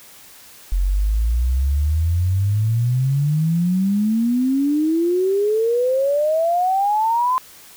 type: exponential sweep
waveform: sine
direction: up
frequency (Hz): 43.65 to 1038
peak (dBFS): -15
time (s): 0.72-7.38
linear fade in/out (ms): 0
effects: white hiss -44 dBFS RMS until 7.76 s

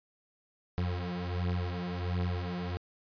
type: beating tone pair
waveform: 30% pulse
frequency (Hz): 88.1 / 89.5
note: F2 / F2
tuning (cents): +16 / +43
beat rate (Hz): 1.4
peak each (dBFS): -32 / -31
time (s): 0.78-2.77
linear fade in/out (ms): 0
effects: resampled to 11025 Hz

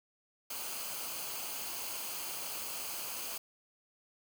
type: noise with comb filter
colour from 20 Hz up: white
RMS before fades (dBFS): -40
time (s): 0.5-3.38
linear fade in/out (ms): 5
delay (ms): 0.54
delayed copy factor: -0.55
effects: none

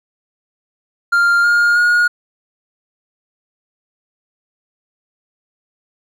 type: tone with pitch steps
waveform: triangle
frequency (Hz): 1396.9 / 1417.2 / 1437.8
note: F6 / F6 / F6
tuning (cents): 0 / +25 / +50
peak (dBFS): -8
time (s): 1.12-2.08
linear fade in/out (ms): 10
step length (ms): 320
effects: none

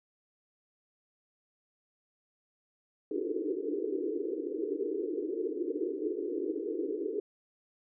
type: band-pass noise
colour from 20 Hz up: white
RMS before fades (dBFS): -34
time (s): 3.11-7.2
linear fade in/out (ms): 2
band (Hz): 290 to 460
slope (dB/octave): 96
effects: none

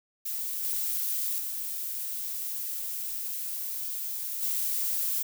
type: noise with level steps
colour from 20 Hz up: violet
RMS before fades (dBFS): -33 / -30 / -34 / -29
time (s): 0.25-5.23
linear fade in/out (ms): 10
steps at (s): 0.62 / 1.38 / 4.41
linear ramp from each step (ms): 20
effects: none

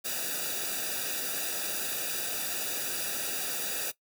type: noise with comb filter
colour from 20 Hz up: white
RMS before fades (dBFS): -33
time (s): 0.04-3.92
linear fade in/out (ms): 20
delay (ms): 0.94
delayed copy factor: -1
effects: noise-tail reverb RT60 0.1 s tail -18 dB re dry

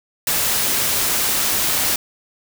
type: noise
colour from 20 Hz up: white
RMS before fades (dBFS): -19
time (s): 0.27-1.96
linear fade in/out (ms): 2
effects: none

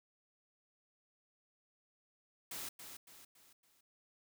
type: noise with echo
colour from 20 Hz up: white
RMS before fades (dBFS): -44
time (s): 2.51-2.69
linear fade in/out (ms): 5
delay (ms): 280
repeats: 4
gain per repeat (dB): -7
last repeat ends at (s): 3.81
effects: none

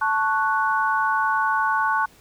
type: chord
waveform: sine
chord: F# minor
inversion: first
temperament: equal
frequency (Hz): 880 / 1108.7 / 1480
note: A5 / C#6 / F#6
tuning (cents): 0 / 0 / 0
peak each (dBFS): -23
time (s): 0.01-2.06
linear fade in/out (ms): 10
effects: pink hiss -53 dBFS RMS until 2.2 s

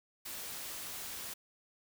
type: noise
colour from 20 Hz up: white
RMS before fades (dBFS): -43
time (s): 0.25-1.34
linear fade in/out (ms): 10
effects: none

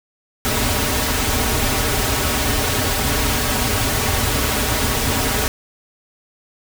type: noise with comb filter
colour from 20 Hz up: pink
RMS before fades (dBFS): -19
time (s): 0.45-5.48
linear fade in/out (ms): 0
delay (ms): 5.8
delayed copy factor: -0.8
effects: none

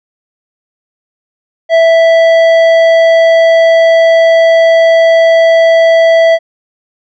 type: tone with tanh clipping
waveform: sine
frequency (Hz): 659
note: E5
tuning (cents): -1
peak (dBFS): -5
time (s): 1.69-6.39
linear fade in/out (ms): 50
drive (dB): 11
effects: none

